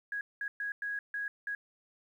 sine tone bursts at uneven times, 1656 Hz, G#6, 5 cents flat, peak -33 dBFS, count 6, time 0.12-0.21 / 0.41-0.48 / 0.6-0.72 / 0.82-0.99 / 1.14-1.28 / 1.47-1.55 s, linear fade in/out 2 ms, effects 11-bit

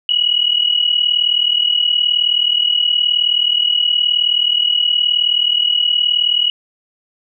sine tone pair together, 2903 / 2942 Hz, F#7 / F#7, -34 / -11 cents, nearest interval unison, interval 23 cents, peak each -14 / -16 dBFS, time 0.09-6.5 s, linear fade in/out 2 ms, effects none

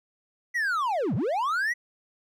triangle linear two-way sweep, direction down then up, 1992 to 99.6 to 1992 Hz, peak -22 dBFS, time 0.54-1.74 s, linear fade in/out 20 ms, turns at 1.15 s, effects none

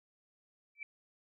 sine tone with exponential growth, 2322 Hz, D7, 20 cents flat, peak -36 dBFS, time 0.75-0.83 s, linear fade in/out 2 ms, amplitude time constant 17 ms, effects none

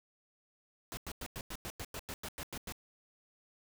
pink noise bursts, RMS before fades -42 dBFS, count 13, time 0.92-2.723 s, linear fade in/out 0 ms, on 51 ms, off 95 ms, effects none

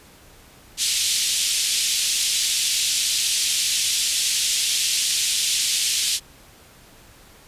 pink band-pass noise, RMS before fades -22 dBFS, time 0.77-6.2 s, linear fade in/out 50 ms, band 3000 to 10000 Hz, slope 24 dB/octave, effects pink hiss -49 dBFS RMS until 7.47 s + resampled to 32000 Hz

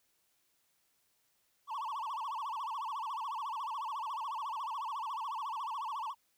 triangle tone with vibrato, 1000 Hz, B5, 21 cents sharp, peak -34 dBFS, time 1.67-6.15 s, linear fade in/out 50 ms, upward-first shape sine, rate 14 Hz, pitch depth 250 cents each way, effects white hiss -75 dBFS RMS until 6.37 s

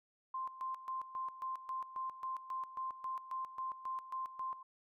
sine tone with tremolo, 1046.5 Hz, C6, in tune, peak -37 dBFS, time 0.34-4.63 s, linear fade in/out 5 ms, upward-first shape square, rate 3.7 Hz, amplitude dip 75%, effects none

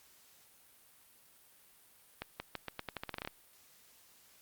accelerating click train, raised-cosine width 0.3 ms, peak -22 dBFS, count 14, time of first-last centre 2.22-3.275 s, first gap 180 ms, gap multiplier 0.85, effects white hiss -63 dBFS RMS until 4.41 s + Opus 48 kbps

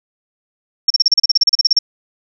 sine tone bursts, 5480 Hz, F8, 34 cents flat, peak -7 dBFS, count 16, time 0.88-1.789 s, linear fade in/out 5 ms, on 24 ms, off 35 ms, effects none

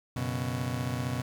30% pulse chord, F# suspended fourth, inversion none, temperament just, 92.5 / 123.33 / 138.75 Hz, F#2 / B2 / C#3, 0 / -2 / +2 cents, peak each -35 / -29 / -34 dBFS, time 0.16-1.22 s, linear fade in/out 5 ms, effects 10-bit

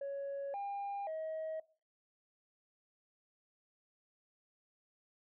sine tone with pitch steps, 557 / 802 / 635 Hz, C#5 / G5 / D#5, +8 / +39 / +35 cents, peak -36 dBFS, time 0.01-1.6 s, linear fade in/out 5 ms, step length 530 ms, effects noise-tail reverb RT60 0.4 s tail -21 dB re dry + tanh soft clip ceiling -36 dBFS

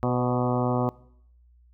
harmonic tone with a mistuned harmonic, 123.47 Hz, B2, in tune, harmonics 1 / 2 / 3 / 4 / 5 / 6 / 7 / 8 / 9 / 10, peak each -27 / -27 / -31 / -31 / -32 / -32 / -36 / -37 / -35 / -39 dBFS, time 0.03-0.89 s, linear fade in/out 0 ms, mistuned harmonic 4, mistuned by +28 cents, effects noise-tail reverb RT60 0.7 s tail -22 dB re dry + added 60 Hz sine -54 dBFS peak until 1.73 s

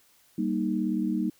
sine chord, Eb major, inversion first, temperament just, 194.45 / 233.3 / 311.1 Hz, G3 / Bb3 / Eb4, -14 / +2 / 0 cents, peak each -29 dBFS, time 0.38-1.3 s, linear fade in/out 5 ms, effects white hiss -62 dBFS RMS until 1.39 s

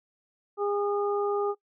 harmonic tone, 407.6 Hz, G#4, 32 cents flat, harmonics 1 / 2 / 3, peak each -26 / -33 / -34 dBFS, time 0.57-1.55 s, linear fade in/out 50 ms, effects noise-tail reverb RT60 0.1 s tail -22 dB re dry

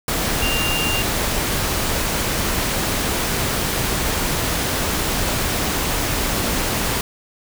sine tone in noise, 2790 Hz, F7, 2 cents flat, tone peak -22 dBFS, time 0.42-1.02 s, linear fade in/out 2 ms, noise pink, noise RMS -21 dBFS, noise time 0.08-7.01 s, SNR -4 dB, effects none

